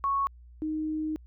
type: tone pair in turn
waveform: sine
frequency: 1106 / 310.4 Hz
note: C#6 / D#4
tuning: -4 / -4 cents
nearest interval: octave + minor seventh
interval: 2200 cents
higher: first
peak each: -24 / -28 dBFS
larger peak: first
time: 0.04-0.27 / 0.62-1.16 s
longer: second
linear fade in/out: 0 ms
effects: added 60 Hz sine -48 dBFS peak until 1.26 s